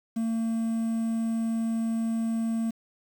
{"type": "tone with quantisation", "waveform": "triangle", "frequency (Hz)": 226.6, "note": "A#3", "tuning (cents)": -49, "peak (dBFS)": -23, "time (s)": [0.16, 2.71], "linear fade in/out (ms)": 10, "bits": 8, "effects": []}